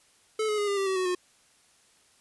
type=tone with pitch steps; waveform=square; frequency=434.8 / 423.4 / 412.3 / 401.5 / 391 / 380.7 / 370.7 / 361 Hz; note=A4 / G#4 / G#4 / G4 / G4 / F#4 / F#4 / F#4; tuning=-21 / +33 / -13 / +41 / -4 / +49 / +3 / -43 cents; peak=-26 dBFS; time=0.39-1.15 s; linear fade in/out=5 ms; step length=95 ms; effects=white hiss -62 dBFS RMS until 2.2 s + resampled to 24000 Hz